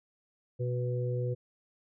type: harmonic tone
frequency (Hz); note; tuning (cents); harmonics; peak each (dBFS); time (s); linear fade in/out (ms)
123.47; B2; 0; 1 / 3 / 4; -30 / -39 / -36; 0.59-1.35; 20
effects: none